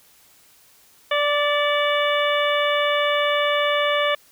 harmonic tone with a mistuned harmonic, 585 Hz, D5, 7 cents flat, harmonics 1 / 2 / 3 / 4 / 5 / 6, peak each -21 / -24 / -26 / -27 / -28 / -29 dBFS, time 1.11-4.15 s, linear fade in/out 5 ms, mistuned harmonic 4, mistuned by -40 cents, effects white hiss -54 dBFS RMS until 4.31 s

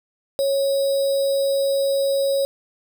sine tone with sample-and-hold, 550 Hz, C#5, 14 cents flat, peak -17 dBFS, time 0.39-2.45 s, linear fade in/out 0 ms, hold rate 4410 Hz, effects none

